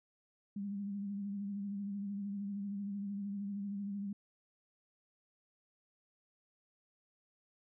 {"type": "tone with vibrato", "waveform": "sine", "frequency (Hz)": 200.7, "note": "G3", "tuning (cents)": 41, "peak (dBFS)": -37, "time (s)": [0.56, 4.13], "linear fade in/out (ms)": 5, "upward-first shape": "sine", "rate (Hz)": 13, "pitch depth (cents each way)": 38, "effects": []}